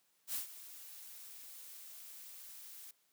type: noise with ADSR envelope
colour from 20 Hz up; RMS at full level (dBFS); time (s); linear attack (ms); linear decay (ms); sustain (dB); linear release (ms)
blue; -37; 0.27-2.91; 73; 120; -15; 3
effects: white hiss -75 dBFS RMS until 3.12 s + high-pass 150 Hz 12 dB/octave